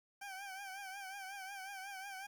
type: tone with vibrato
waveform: 20% pulse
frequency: 779 Hz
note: G5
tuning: 11 cents flat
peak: -40 dBFS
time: 0.21-2.27 s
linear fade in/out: 10 ms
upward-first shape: triangle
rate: 5.5 Hz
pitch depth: 80 cents each way
effects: 11-bit